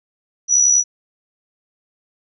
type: tone with amplitude modulation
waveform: sine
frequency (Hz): 5880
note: F#8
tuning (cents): -12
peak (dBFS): -8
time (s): 0.48-0.84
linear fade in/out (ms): 50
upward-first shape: sine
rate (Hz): 70.4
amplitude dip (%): 55
effects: none